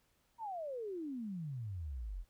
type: exponential sweep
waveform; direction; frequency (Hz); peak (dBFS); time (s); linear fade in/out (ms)
sine; down; 955 to 39.68; -39; 0.38-2.25; 50
effects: pink hiss -75 dBFS RMS until 2.29 s